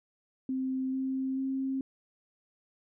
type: tone with pitch steps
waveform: sine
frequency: 261.6 / 264.2 / 266.8 Hz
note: C4 / C4 / C4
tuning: 0 / +17 / +34 cents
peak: -29 dBFS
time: 0.49-1.81 s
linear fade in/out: 2 ms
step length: 440 ms
effects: none